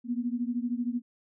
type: beating tone pair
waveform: sine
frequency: 236.9 / 249.9 Hz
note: A#3 / B3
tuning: +28 / +21 cents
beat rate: 13 Hz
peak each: -30 / -32 dBFS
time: 0.04-1.02 s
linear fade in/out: 50 ms
effects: none